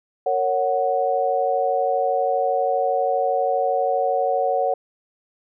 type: chord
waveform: sine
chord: F# major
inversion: first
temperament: just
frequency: 462.5 / 555 / 740 Hz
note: A#4 / C#5 / F#5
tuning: -14 / +2 / 0 cents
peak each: -25 / -22 / -21 dBFS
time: 0.26-4.74 s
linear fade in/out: 5 ms
effects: none